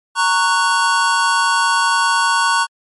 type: chord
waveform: square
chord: F# major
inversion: first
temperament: just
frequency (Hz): 925 / 1110 / 1480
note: A#5 / C#6 / F#6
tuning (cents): -14 / +2 / 0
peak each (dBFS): -18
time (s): 0.15-2.67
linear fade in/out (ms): 50
effects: MP3 48 kbps